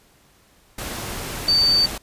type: tone in noise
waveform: sine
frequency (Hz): 4581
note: D8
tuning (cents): -44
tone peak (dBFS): -14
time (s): 1.48-1.86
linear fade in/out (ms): 5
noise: pink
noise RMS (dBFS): -30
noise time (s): 0.78-1.98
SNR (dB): +13
effects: pink hiss -56 dBFS RMS until 2.02 s + resampled to 32000 Hz